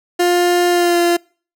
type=tone with pitch glide; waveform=30% pulse; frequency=352.5 to 345.4 Hz; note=F4 to F4; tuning=+16 to -19 cents; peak=-9 dBFS; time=0.19-1.17 s; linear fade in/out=10 ms; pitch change=-35 cents; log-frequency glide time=0.69-0.99 s; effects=noise-tail reverb RT60 0.4 s tail -26 dB re dry